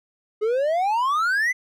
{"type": "exponential sweep", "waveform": "triangle", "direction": "up", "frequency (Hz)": [414.5, 2069], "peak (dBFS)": -17, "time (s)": [0.41, 1.53], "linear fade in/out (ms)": 20, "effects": []}